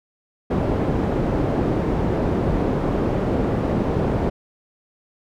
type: low-pass noise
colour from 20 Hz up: white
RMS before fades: -21 dBFS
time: 0.5-4.3 s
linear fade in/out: 10 ms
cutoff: 400 Hz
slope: 12 dB/octave
effects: none